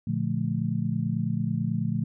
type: chord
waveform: sine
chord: Bb major seventh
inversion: none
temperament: just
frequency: 116.54 / 145.68 / 174.81 / 218.5 Hz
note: Bb2 / D3 / F3 / A3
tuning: 0 / -14 / +2 / -12 cents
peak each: -30 dBFS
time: 0.07-2.04 s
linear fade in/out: 5 ms
effects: none